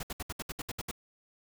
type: noise bursts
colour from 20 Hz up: pink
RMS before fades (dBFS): -37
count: 10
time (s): 0-0.913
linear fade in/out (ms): 5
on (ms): 31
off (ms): 67
effects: none